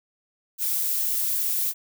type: noise with flanger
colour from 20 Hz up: violet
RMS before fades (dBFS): -25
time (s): 0.58-1.74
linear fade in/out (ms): 50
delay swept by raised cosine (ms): 1.5 to 2.6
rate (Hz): 3.8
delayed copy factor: -0.5
effects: none